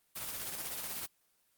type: noise with tremolo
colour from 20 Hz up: white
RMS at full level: -38 dBFS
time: 0.15-1.07 s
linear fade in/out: 20 ms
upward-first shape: sine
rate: 16 Hz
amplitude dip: 40%
effects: white hiss -73 dBFS RMS until 1.57 s + Opus 24 kbps